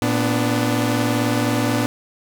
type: tone cluster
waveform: sawtooth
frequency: 115.4 / 249.6 / 293.8 Hz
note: A#2 / B3 / D4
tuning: -17 / +19 / +1 cents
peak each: -18 dBFS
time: 0.02-1.86 s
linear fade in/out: 0 ms
effects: none